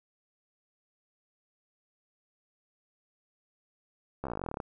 slowing click train, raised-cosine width 1 ms, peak -21 dBFS, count 18, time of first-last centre 4.24-4.602 s, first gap 14 ms, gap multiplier 1.05, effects none

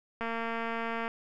click train, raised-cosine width 0.5 ms, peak -20 dBFS, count 200, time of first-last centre 0.21-1.079 s, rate 229 Hz, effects none

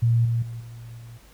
sine tone with level steps, 116.54 Hz, A#2, in tune, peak -16 / -20 / -31 / -37 / -39 dBFS, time 0.02-1.18 s, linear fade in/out 10 ms, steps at 0.25 / 0.42 / 0.6 / 0.98 s, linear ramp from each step 5 ms, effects added 50 Hz sine -54 dBFS peak until 1.33 s + pink hiss -54 dBFS RMS until 1.33 s

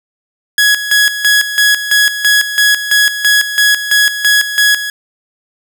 sawtooth tone with tremolo, 1674 Hz, G#6, 13 cents sharp, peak -3 dBFS, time 0.58-4.9 s, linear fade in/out 2 ms, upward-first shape square, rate 3 Hz, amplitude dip 70%, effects none

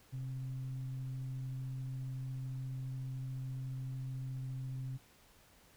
sine tone with frequency modulation, 130 Hz, C3, 11 cents flat, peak -38 dBFS, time 0.12-4.98 s, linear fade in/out 20 ms, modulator 137 Hz, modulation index 0.26, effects pink hiss -64 dBFS RMS until 5.76 s

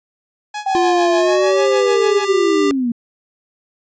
sawtooth tone with tremolo, 838 Hz, G#5, 15 cents sharp, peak -18 dBFS, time 0.54-2.25 s, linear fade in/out 5 ms, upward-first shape sine, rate 6.7 Hz, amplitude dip 85%
sine linear sweep, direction down, 784 to 229 Hz, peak -15 dBFS, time 0.66-2.92 s, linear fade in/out 5 ms
square tone with pitch glide, 349.2 to 396.5 Hz, F4 to G4, 0 to +20 cents, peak -15 dBFS, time 0.75-2.71 s, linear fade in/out 0 ms, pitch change +220 cents, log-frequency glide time 1.16-1.65 s
effects resampled to 16000 Hz

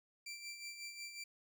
20% pulse tone with tremolo, 2349 Hz, D7, in tune, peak -39 dBFS, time 0.26-1.24 s, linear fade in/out 5 ms, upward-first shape sine, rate 5.5 Hz, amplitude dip 55%, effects none

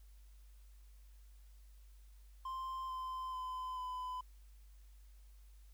triangle tone with pitch steps, 1046.5 / 1033.3 / 1020.2 / 1007.4 Hz, C6 / C6 / C6 / B5, 0 / -22 / -44 / +34 cents, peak -38 dBFS, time 2.45-4.21 s, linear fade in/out 5 ms, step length 440 ms, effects added 50 Hz sine -56 dBFS peak until 5.73 s + white hiss -73 dBFS RMS until 5.73 s

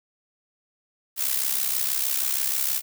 blue noise with amplitude modulation, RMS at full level -22 dBFS, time 1.16-2.82 s, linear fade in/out 50 ms, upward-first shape sine, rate 66.3 Hz, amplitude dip 70%, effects none

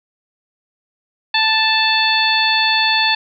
harmonic tone, 880 Hz, A5, in tune, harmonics 1 / 2 / 3 / 4 / 5, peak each -19 / -19 / -19 / -19 / -19 dBFS, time 1.34-3.15 s, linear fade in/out 5 ms, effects none

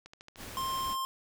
click train, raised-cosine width 0.2 ms, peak -31 dBFS, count 6, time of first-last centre 0.06-0.433 s, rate 13.4 Hz
pink noise, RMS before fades -44 dBFS, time 0.36-0.97 s, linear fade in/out 50 ms
square tone, 1057 Hz, C6, 17 cents sharp, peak -32 dBFS, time 0.57-1.05 s, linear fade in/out 0 ms
effects none

